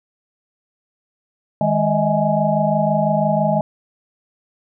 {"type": "tone cluster", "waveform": "sine", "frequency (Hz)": [157.8, 207.7, 618, 644, 834], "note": ["D#3", "G#3", "D#5", "E5", "G#5"], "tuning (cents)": [25, 0, -12, -41, 7], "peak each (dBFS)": -21, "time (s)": [1.61, 3.61], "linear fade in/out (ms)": 2, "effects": []}